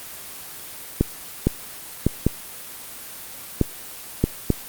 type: clicks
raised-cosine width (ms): 3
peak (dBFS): -3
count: 7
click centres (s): 1.01 / 1.47 / 2.066 / 2.266 / 3.613 / 4.24 / 4.503
effects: white hiss -37 dBFS RMS until 4.68 s + Opus 24 kbps